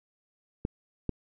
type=clicks; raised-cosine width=3 ms; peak=-16 dBFS; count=2; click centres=0.651 / 1.093 s; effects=none

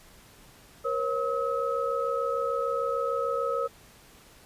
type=tone cluster; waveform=sine; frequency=475.3 / 542 / 1282 Hz; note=A#4 / C#5 / E6; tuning=+34 / -39 / -49 cents; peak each=-30 dBFS; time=0.84-3.68 s; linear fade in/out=20 ms; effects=pink hiss -54 dBFS RMS until 4.45 s + resampled to 32000 Hz

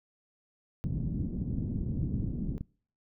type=low-pass noise; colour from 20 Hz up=white; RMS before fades=-33 dBFS; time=0.84-2.58 s; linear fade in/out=0 ms; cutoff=230 Hz; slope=24 dB/octave
type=clicks; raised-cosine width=5 ms; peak=-23 dBFS; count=7; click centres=1.584 / 1.76 / 1.974 / 2.031 / 2.142 / 2.201 / 2.61 s
effects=noise-tail reverb RT60 0.5 s tail -25 dB re dry

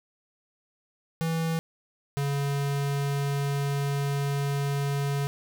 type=tone pair in turn; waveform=square; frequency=163.5 / 140.99 Hz; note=E3 / C#3; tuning=-14 / +30 cents; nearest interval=minor third; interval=256 cents; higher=first; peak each=-26 dBFS; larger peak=neither; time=1.21-1.59 / 2.17-5.27 s; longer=second; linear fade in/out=0 ms; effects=none

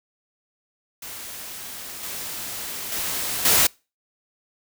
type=noise with level steps; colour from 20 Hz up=white; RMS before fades=-36 / -32 / -27 / -17 dBFS; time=1.02-3.67 s; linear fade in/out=5 ms; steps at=2.03 / 2.92 / 3.45 s; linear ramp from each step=2 ms; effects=noise-tail reverb RT60 0.3 s tail -26 dB re dry

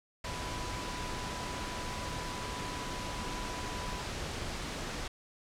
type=tone in noise; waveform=sine; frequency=990 Hz; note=B5; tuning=4 cents sharp; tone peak=-43 dBFS; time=0.25-4.02 s; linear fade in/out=5 ms; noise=pink; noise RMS=-38 dBFS; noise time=0.24-5.08 s; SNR=-8 dB; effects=low-pass 7000 Hz 12 dB/octave

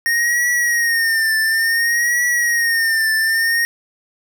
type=tone with vibrato; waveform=square; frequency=1850 Hz; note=A#6; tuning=14 cents flat; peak=-15 dBFS; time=0.06-3.65 s; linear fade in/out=0 ms; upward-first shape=triangle; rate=0.57 Hz; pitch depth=84 cents each way; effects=none

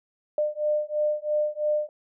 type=beating tone pair; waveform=sine; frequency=600 / 603 Hz; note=D5 / D5; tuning=+37 / +46 cents; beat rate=3 Hz; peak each=-26 / -26 dBFS; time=0.38-1.89 s; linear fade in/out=2 ms; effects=none

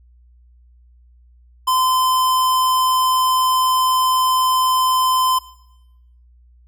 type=tone; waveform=square; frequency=1028 Hz; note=C6; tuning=31 cents flat; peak=-15 dBFS; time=1.67-5.39 s; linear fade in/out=10 ms; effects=noise-tail reverb RT60 0.9 s tail -18 dB re dry + added 60 Hz sine -47 dBFS peak until 6.67 s

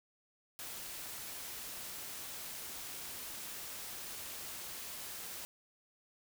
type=noise; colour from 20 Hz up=white; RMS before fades=-45 dBFS; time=0.59-5.45 s; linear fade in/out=0 ms; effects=none

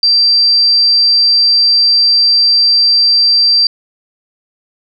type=tone; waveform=sine; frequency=4700 Hz; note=D8; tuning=1 cent sharp; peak=-6 dBFS; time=0.03-3.67 s; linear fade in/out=2 ms; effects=none

